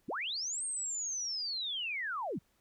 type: linear two-way sweep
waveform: sine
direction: up then down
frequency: 115 to 8670 to 115 Hz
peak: -34 dBFS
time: 0.08-2.39 s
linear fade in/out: 10 ms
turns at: 0.64 s
effects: pink hiss -73 dBFS RMS until 2.6 s